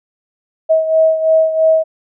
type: beating tone pair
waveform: sine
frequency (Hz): 639 / 642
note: D#5 / E5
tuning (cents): +46 / -46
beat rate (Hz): 3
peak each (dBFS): -10 / -16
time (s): 0.69-1.84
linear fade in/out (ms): 20
effects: none